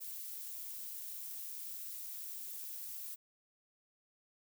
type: noise with amplitude modulation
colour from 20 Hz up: violet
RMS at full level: -42 dBFS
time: 0-3.16 s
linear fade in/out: 20 ms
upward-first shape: sine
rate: 249 Hz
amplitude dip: 65%
effects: none